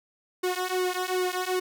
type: tone with flanger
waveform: sawtooth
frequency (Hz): 366.4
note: F#4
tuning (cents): -17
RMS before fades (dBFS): -28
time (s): 0.43-1.6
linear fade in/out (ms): 10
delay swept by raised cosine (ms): 1.5 to 3.2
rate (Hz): 2.6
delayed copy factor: -1
effects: none